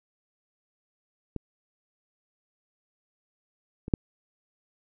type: clicks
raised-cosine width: 3 ms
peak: -19 / -23 / -7 dBFS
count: 3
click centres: 1.363 / 3.881 / 3.938 s
effects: none